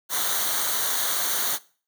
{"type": "noise with comb filter", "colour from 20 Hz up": "white", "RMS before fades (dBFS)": -25, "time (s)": [0.09, 1.59], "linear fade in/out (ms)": 50, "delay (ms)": 0.39, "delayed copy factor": -0.75, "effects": ["noise-tail reverb RT60 0.4 s tail -20 dB re dry"]}